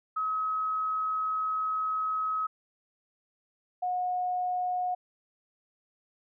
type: tone pair in turn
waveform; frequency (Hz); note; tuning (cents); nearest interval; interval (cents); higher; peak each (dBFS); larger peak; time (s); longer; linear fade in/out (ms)
sine; 1277 / 725.7; D#6 / F#5; +45 / -34; minor seventh; 979; first; -27; neither; 0.16-2.47 / 3.82-4.95; first; 10
effects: none